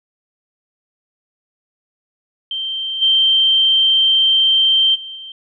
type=tone with level steps; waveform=sine; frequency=3136 Hz; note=G7; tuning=in tune; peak=-20 / -10 / -28 / -30 dBFS; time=2.51-5.32 s; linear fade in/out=2 ms; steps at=3.01 / 4.94 / 5.15 s; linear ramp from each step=20 ms; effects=none